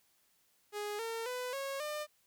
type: tone with pitch steps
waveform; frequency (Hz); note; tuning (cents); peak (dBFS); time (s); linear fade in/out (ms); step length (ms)
sawtooth; 415.3 / 455.5 / 499.6 / 548 / 601.1; G#4 / A#4 / B4 / C#5 / D5; 0 / -40 / +20 / -20 / +40; -33; 0.72-2.07; 50; 270
effects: white hiss -72 dBFS RMS until 2.26 s